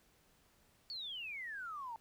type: exponential sweep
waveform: triangle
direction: down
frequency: 4537 to 880 Hz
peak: -38 dBFS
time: 0.9-1.96 s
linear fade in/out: 0 ms
effects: tanh soft clip ceiling -40 dBFS + pink hiss -70 dBFS RMS until 2 s